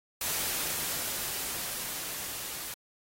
white noise with level ramp, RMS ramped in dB -31 to -39 dBFS, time 0.21-2.74 s, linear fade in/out 2 ms, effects AAC 48 kbps

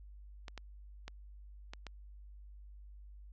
clicks, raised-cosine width 0.2 ms, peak -27 dBFS, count 5, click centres 0.482 / 0.577 / 1.08 / 1.735 / 1.867 s, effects added 50 Hz sine -50 dBFS peak until 3.32 s + low-pass 6000 Hz 12 dB/octave

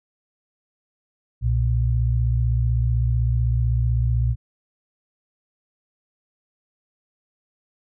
sine tone pair together, 62.9 / 118.74 Hz, B1 / A#2, +32 / +32 cents, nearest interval major seventh, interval 1100 cents, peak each -20 dBFS, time 1.41-4.36 s, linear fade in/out 50 ms, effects none

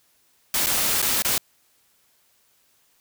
white noise with dropouts, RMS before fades -22 dBFS, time 0.54-1.38 s, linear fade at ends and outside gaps 2 ms, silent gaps 0.662-0.668 / 1.018-1.025 / 1.222-1.248 s, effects white hiss -63 dBFS RMS until 3 s

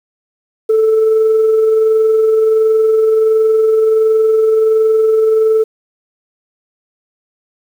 sine tone with amplitude modulation, 440 Hz, A4, in tune, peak -5 dBFS, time 0.69-5.64 s, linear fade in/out 10 ms, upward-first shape sine, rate 21.4 Hz, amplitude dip 30%, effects tanh soft clip ceiling -5 dBFS + 7-bit

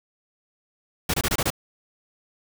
pink noise bursts, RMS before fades -23 dBFS, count 6, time 1.09-1.503 s, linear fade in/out 5 ms, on 48 ms, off 25 ms, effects none

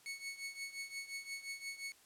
sawtooth tone with tremolo, 2210 Hz, C#7, 6 cents flat, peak -36 dBFS, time 0.06-1.92 s, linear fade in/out 0 ms, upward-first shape triangle, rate 5.7 Hz, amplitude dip 85%, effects white hiss -65 dBFS RMS until 2.05 s + low-pass 12000 Hz 12 dB/octave

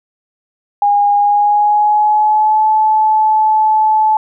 sine tone with pitch glide, 817 to 865.6 Hz, G#5 to A5, -29 to -29 cents, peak -8 dBFS, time 0.82-4.17 s, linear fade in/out 2 ms, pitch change +100 cents, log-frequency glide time 1.16-2.66 s, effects none

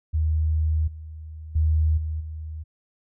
sine tone with level steps, 78.3 Hz, D#2, 11 cents sharp, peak -19 / -35 / -17 / -25 / -31 dBFS, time 0.13-2.64 s, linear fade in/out 20 ms, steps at 0.87 / 1.55 / 1.97 / 2.2 s, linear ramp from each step 10 ms, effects none

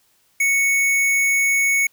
square tone, 2217 Hz, C#7, in tune, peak -16 dBFS, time 0.4-1.87 s, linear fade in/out 5 ms, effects white hiss -61 dBFS RMS until 1.92 s

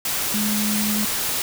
sine tone in noise, 210.5 Hz, G#3, 24 cents sharp, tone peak -22 dBFS, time 0.34-1.05 s, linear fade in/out 2 ms, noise white, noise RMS -24 dBFS, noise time 0.05-1.42 s, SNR -1 dB, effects none

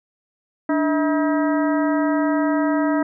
harmonic tone with a mistuned harmonic, 320 Hz, D#4, 49 cents sharp, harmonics 1 / 2 / 3 / 4 / 5 / 6, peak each -18 / -24 / -28 / -30 / -32 / -34 dBFS, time 0.69-3.03 s, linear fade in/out 5 ms, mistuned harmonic 1, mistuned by -140 cents, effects none

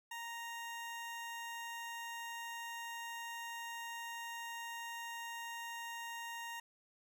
20% pulse tone, 932.3 Hz, A#5, in tune, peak -38 dBFS, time 0.11-6.6 s, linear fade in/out 5 ms, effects none

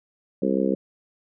harmonic tone, 66.3 Hz, C2, 23 cents sharp, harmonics 3 / 4 / 5 / 6 / 7 / 8, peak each -25 / -26 / -27 / -28 / -28 / -29 dBFS, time 0.42-0.75 s, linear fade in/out 5 ms, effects none

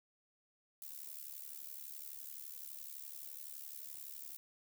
violet noise with amplitude modulation, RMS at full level -45 dBFS, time 0.82-4.37 s, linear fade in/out 0 ms, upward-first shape sine, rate 71.8 Hz, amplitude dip 85%, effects none

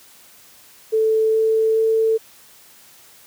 sine tone with pitch steps, 440 / 442.5 / 445.1 Hz, A4 / A4 / A4, 0 / +10 / +20 cents, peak -14 dBFS, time 0.92-2.18 s, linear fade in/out 20 ms, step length 420 ms, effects white hiss -48 dBFS RMS until 3.26 s + high-pass 60 Hz 12 dB/octave

